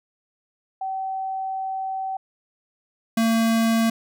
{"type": "tone pair in turn", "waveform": ["sine", "square"], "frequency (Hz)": [766, 226.6], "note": ["G5", "A#3"], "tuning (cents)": [-40, -49], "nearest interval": "octave + major sixth", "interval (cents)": 2109, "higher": "first", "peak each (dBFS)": [-25, -18], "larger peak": "second", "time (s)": [[0.81, 2.17], [3.17, 3.9]], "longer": "first", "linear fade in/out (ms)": 5, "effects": []}